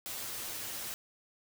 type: noise with comb filter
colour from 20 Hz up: white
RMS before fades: -40 dBFS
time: 0.06-0.94 s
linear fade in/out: 0 ms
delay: 8.9 ms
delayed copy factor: +0.5
effects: none